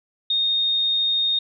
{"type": "tone", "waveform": "sine", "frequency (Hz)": 3694, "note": "A#7", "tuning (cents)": -16, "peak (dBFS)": -18, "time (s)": [0.3, 1.39], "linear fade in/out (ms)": 5, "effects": []}